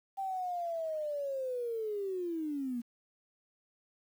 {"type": "linear sweep", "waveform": "sine", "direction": "down", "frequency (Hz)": [786, 231.2], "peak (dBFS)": -33, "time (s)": [0.17, 2.82], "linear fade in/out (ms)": 20, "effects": ["10-bit"]}